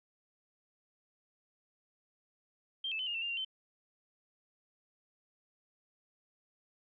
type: tone with pitch steps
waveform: sine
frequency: 3168 / 2625 / 3043 / 2836 / 2689 / 2799 / 2763 / 3082 Hz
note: G7 / E7 / F#7 / F7 / E7 / F7 / F7 / G7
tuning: +18 / -8 / +48 / +26 / +34 / +3 / -19 / -30 cents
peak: -34 dBFS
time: 2.84-3.448 s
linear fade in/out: 5 ms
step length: 76 ms
effects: none